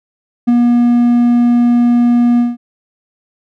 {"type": "tone with ADSR envelope", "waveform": "triangle", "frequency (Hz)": 240, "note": "B3", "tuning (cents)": -49, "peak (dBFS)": -3, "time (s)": [0.47, 2.57], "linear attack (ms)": 17, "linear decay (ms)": 15, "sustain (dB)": -2, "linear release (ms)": 180, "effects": []}